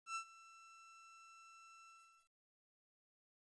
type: tone with ADSR envelope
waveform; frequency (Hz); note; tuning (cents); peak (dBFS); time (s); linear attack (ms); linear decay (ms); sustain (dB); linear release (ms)
30% pulse; 1336; E6; +23; -37; 0.06-2.31; 96; 84; -20; 430
effects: resampled to 22050 Hz + 13-bit